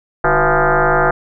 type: tone with frequency modulation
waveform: sine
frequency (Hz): 369.6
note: F#4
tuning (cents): -2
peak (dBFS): -10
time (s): 0.24-1.11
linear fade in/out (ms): 5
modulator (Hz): 172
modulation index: 7.2
effects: none